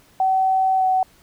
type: tone with pitch glide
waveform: sine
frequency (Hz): 760 to 750.8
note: F#5 to F#5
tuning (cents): +46 to +25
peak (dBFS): -15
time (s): 0.2-1.03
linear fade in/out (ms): 2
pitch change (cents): -21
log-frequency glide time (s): 0.77-0.84
effects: pink hiss -54 dBFS RMS until 1.22 s